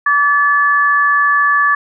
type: tone pair together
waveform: sine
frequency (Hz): 1153 / 1727.5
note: D6 / A6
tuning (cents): -32 / -32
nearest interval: perfect fifth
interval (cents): 700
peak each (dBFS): -12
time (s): 0.06-1.75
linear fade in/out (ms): 5
effects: none